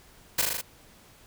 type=noise with echo; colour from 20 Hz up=white; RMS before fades=-23 dBFS; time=0.38-0.42 s; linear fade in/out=10 ms; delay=39 ms; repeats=5; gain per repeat=-2 dB; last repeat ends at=0.615 s; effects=pink hiss -55 dBFS RMS until 1.26 s